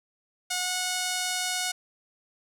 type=tone with pitch glide; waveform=5% pulse; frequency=727 to 731.6 Hz; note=F#5 to F#5; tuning=-31 to -20 cents; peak=-15 dBFS; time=0.5-1.72 s; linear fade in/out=10 ms; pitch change=+11 cents; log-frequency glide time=0.62-0.69 s; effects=none